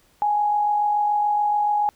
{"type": "tone with amplitude modulation", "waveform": "sine", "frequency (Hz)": 832, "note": "G#5", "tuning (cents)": 3, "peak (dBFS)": -16, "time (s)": [0.22, 1.89], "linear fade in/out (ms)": 0, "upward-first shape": "sine", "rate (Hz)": 47, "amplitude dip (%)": 35, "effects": ["pink hiss -59 dBFS RMS until 1.95 s"]}